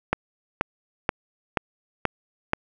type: click train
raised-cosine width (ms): 0.5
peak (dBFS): -5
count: 6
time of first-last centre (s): 0.13-2.534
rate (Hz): 2.08
effects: none